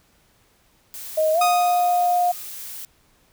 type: noise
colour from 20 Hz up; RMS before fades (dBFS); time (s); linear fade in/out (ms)
blue; -35; 0.94-2.85; 0
type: tone with pitch glide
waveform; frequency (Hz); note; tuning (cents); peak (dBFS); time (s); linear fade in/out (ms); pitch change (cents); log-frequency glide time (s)
sine; 626 to 710.8; D#5 to F5; +10 to +30; -16; 1.17-2.32; 10; +220; 1.33-1.4
type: tone with exponential decay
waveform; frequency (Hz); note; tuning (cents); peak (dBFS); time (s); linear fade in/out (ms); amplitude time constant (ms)
sawtooth; 1244.5; D#6; 0; -15; 1.41-2.47; 5; 230
effects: pink hiss -60 dBFS RMS until 3.32 s